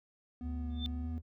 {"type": "tone with pitch glide", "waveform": "triangle", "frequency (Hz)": [73.4, 79.58], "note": ["D2", "D#2"], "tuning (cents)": [0, 40], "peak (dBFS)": -34, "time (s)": [0.41, 1.22], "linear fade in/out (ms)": 50, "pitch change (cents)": 140, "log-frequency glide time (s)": [1.01, 1.09]}
{"type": "tone with vibrato", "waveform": "triangle", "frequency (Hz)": 245.6, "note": "B3", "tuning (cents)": -9, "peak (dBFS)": -39, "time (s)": [0.41, 1.18], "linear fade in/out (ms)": 0, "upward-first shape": "sine", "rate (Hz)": 2.2, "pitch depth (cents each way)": 21}
{"type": "tone with exponential growth", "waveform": "sine", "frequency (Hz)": 3556, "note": "A7", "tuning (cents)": 18, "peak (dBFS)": -33, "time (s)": [0.7, 0.86], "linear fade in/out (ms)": 0, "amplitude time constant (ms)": 33}
{"effects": []}